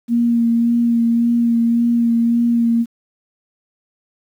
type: tone with vibrato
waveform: sine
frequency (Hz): 234.1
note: A#3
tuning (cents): +8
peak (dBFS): -12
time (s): 0.08-2.86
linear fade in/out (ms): 50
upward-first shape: sine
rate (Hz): 1.8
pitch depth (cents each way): 17
effects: 8-bit